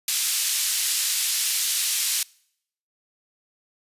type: band-pass noise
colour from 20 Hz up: white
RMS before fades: -24 dBFS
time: 0.08-2.23 s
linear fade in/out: 2 ms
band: 2900 to 11000 Hz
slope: 12 dB/octave
effects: noise-tail reverb RT60 0.7 s tail -25 dB re dry + resampled to 32000 Hz